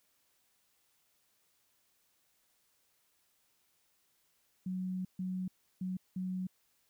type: tone bursts at uneven times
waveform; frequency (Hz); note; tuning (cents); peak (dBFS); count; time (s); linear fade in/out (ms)
sine; 185; F#3; 0; -34; 4; 4.66-5.05 / 5.19-5.48 / 5.81-5.97 / 6.16-6.47; 5
effects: white hiss -74 dBFS RMS until 6.89 s